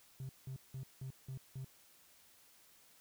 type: tone bursts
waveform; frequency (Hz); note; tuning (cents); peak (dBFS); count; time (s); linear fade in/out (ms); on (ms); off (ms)
triangle; 131.9; C3; +14; -39; 6; 0.2-1.646; 2; 91; 180
effects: tanh soft clip ceiling -36 dBFS + white hiss -65 dBFS RMS until 3 s